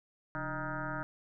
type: tone with frequency modulation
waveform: sine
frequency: 780 Hz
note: G5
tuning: 9 cents flat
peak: -34 dBFS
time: 0.35-1.03 s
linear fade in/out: 0 ms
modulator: 160 Hz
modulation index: 5.1
effects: none